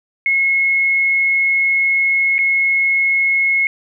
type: tone with dropouts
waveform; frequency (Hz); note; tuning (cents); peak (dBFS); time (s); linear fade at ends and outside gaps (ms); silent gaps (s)
sine; 2173; C#7; -35; -12; 0.26-3.67; 1; 2.382-2.389
effects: none